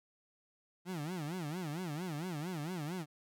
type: tone with vibrato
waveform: 30% pulse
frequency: 164.81 Hz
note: E3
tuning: in tune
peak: -35 dBFS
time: 0.85-3.06 s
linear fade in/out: 50 ms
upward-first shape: sine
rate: 4.4 Hz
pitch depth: 230 cents each way
effects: none